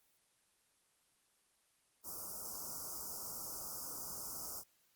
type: band-stop noise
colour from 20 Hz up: white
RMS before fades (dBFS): -45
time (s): 2.03-4.64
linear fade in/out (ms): 50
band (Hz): 1400 to 4900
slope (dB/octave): 96
effects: white hiss -74 dBFS RMS until 4.95 s + Opus 24 kbps